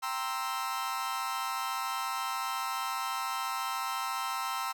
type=chord; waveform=40% pulse; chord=C dominant seventh; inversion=second; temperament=equal; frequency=784 / 932.3 / 1046.5 / 1318.5 Hz; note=G5 / Bb5 / C6 / E6; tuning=0 / 0 / 0 / 0 cents; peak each=-39 / -38 / -36 / -35 dBFS; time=0.02-4.73 s; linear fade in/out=20 ms; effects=none